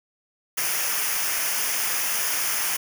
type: noise with comb filter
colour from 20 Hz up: white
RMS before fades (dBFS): -25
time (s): 0.57-2.77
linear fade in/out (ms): 10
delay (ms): 0.25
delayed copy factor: -0.7
effects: none